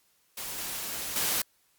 white noise with level steps, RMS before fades -37 / -35 / -28 dBFS, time 0.37-1.42 s, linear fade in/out 5 ms, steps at 0.58 / 1.16 s, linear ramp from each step 2 ms, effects white hiss -68 dBFS RMS until 1.78 s + Opus 48 kbps

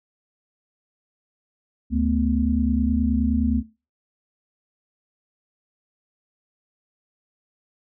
sine tone cluster, 72.5 / 219.8 / 249.4 Hz, D2 / A3 / B3, -22 / -2 / +17 cents, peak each -23 dBFS, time 1.9-3.63 s, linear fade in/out 50 ms, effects noise-tail reverb RT60 0.3 s tail -19 dB re dry

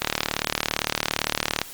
click train, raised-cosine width 0.2 ms, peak -3 dBFS, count 61, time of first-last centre 0.02-1.616 s, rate 37.6 Hz, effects white hiss -41 dBFS RMS until 1.73 s + Opus 24 kbps

